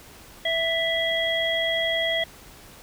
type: harmonic tone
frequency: 659.3 Hz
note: E5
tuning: in tune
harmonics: 1 / 3 / 5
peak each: -26 / -26 / -26 dBFS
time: 0.45-2.24 s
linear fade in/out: 5 ms
effects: pink hiss -47 dBFS RMS until 2.82 s